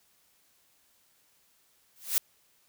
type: noise with exponential growth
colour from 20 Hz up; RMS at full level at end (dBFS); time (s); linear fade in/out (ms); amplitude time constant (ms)
blue; -22; 1.96-2.18; 0; 47
effects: white hiss -67 dBFS RMS until 2.68 s